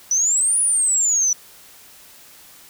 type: exponential two-way sweep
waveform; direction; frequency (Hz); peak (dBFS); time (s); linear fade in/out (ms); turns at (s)
sine; up then down; 5880 to 9890 to 5880; -15; 0.11-1.33; 2; 0.6
effects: white hiss -46 dBFS RMS until 2.69 s